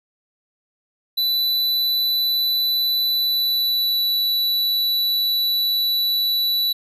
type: tone with pitch glide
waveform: square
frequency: 3981 to 3951 Hz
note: B7 to B7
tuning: +13 to 0 cents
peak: -18 dBFS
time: 1.17-6.73 s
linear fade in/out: 10 ms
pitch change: -13 cents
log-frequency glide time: 3.1-4.02 s
effects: none